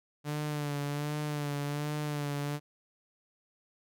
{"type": "tone with vibrato", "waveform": "sawtooth", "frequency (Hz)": 146.83, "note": "D3", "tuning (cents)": 0, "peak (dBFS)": -28, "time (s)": [0.24, 2.6], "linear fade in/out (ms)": 50, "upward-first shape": "sine", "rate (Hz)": 1.3, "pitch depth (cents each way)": 39, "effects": []}